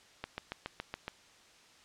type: click train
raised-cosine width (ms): 0.3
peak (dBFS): -21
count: 7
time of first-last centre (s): 0.24-1.08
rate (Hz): 7.14
effects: white hiss -60 dBFS RMS until 1.84 s + low-pass 6000 Hz 12 dB/octave